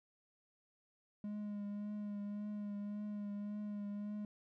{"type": "tone with vibrato", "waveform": "triangle", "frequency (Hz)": 206.4, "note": "G#3", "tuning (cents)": -10, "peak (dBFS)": -38, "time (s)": [1.24, 4.25], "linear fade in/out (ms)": 2, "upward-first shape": "triangle", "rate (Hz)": 1.8, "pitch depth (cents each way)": 28, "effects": []}